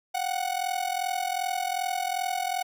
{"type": "ring-modulated tone", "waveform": "45% pulse", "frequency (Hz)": 739, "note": "F#5", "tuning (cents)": -2, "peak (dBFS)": -24, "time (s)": [0.14, 2.63], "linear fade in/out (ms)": 10, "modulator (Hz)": 21.3, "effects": []}